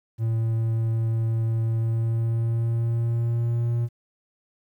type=tone with pitch glide; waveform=triangle; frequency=113.2 to 118.14 Hz; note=A2 to A#2; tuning=+50 to +24 cents; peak=-19 dBFS; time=0.18-3.89 s; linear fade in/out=50 ms; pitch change=+74 cents; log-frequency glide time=1.72-3.74 s; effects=10-bit